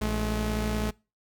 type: tone pair together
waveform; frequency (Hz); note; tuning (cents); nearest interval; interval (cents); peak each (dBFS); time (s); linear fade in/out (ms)
sawtooth; 56.2 / 213.4; A1 / G#3; +37 / +47; octave + major seventh; 2310; -25; 0.01-0.91; 10
effects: noise-tail reverb RT60 0.3 s tail -24 dB re dry